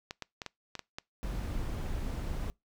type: clicks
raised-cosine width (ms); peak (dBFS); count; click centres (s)
0.2; -21; 7; 0.109 / 0.223 / 0.418 / 0.463 / 0.753 / 0.793 / 0.985
type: noise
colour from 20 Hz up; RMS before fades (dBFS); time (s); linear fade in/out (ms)
brown; -35; 1.23-2.5; 0
effects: noise-tail reverb RT60 0.2 s tail -25 dB re dry